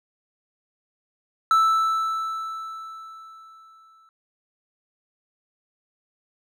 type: tone with exponential decay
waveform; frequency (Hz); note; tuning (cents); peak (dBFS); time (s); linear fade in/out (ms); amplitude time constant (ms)
triangle; 1318.5; E6; 0; -12; 1.51-4.09; 1; 560
effects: none